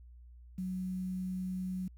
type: tone with quantisation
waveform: sine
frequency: 185 Hz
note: F#3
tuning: in tune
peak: -34 dBFS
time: 0.58-1.88 s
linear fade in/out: 5 ms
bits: 10
effects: added 60 Hz sine -51 dBFS peak until 1.97 s